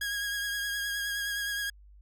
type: tone with vibrato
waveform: sawtooth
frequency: 1642 Hz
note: G#6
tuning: 20 cents flat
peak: -27 dBFS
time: 0.01-1.7 s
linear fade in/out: 5 ms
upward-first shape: triangle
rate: 9.6 Hz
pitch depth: 30 cents each way
effects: added 50 Hz sine -51 dBFS peak until 2.01 s